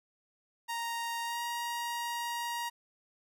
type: tone with pitch glide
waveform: sawtooth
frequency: 932.3 to 945.3 Hz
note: A#5 to A#5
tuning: 0 to +24 cents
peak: -30 dBFS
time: 0.68-2.7 s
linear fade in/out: 20 ms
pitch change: +24 cents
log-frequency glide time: 1.24-1.4 s
effects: none